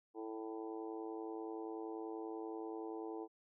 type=harmonic tone with a mistuned harmonic; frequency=110.4 Hz; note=A2; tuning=6 cents sharp; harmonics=3 / 4 / 5 / 6 / 7 / 8 / 9; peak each=-45 / -46 / -59 / -60 / -52 / -56 / -58 dBFS; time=0.14-3.28 s; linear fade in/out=50 ms; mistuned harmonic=6; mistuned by=+17 cents; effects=none